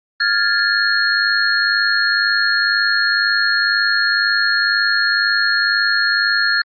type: tone cluster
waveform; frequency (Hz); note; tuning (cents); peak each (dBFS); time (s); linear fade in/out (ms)
sine; 1405 / 1654 / 1756 / 4280; F6 / G#6 / A6 / C8; +10 / -8 / -4 / +38; -19; 0.2-6.62; 5
effects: Opus 32 kbps